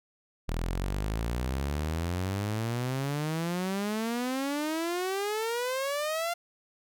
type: exponential sweep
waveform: sawtooth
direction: up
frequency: 39.27 to 698.5 Hz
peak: -25 dBFS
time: 0.48-6.34 s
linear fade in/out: 10 ms
effects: none